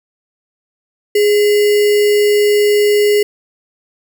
sine tone with sample-and-hold, 415.3 Hz, G#4, in tune, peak -8 dBFS, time 1.15-3.23 s, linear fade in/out 5 ms, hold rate 2450 Hz, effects none

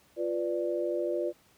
sine chord, B diminished, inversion second, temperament equal, 349.2 / 493.9 / 587.3 Hz, F4 / B4 / D5, 0 / 0 / 0 cents, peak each -31 / -34 / -32 dBFS, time 0.16-1.33 s, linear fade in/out 50 ms, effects pink hiss -63 dBFS RMS until 1.57 s + high-pass 80 Hz 12 dB/octave

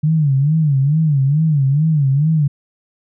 sine tone with vibrato, 146.83 Hz, D3, in tune, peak -11 dBFS, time 0.03-2.48 s, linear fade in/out 10 ms, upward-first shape sine, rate 2.3 Hz, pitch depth 160 cents each way, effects none

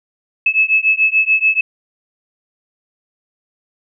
sine beating tone pair, 2595 / 2601.9 Hz, E7 / E7, -28 / -23 cents, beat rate 6.9 Hz, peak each -14 dBFS, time 0.46-1.61 s, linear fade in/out 5 ms, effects none

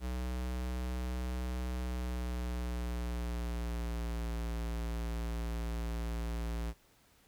square tone with pitch glide, 62.2 to 57.37 Hz, B1 to A#1, +13 to -27 cents, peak -35 dBFS, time 0-6.74 s, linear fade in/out 50 ms, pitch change -140 cents, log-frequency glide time 1.75-4.31 s, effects pink hiss -66 dBFS RMS until 7.27 s

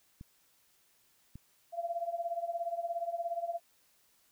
clicks, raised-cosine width 5 ms, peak -34 dBFS, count 2, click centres 0.211 / 1.356 s
sine tone with tremolo, 683 Hz, F5, 39 cents flat, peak -29 dBFS, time 1.72-3.6 s, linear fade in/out 50 ms, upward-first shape triangle, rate 17 Hz, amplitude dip 90%
effects white hiss -69 dBFS RMS until 4.31 s

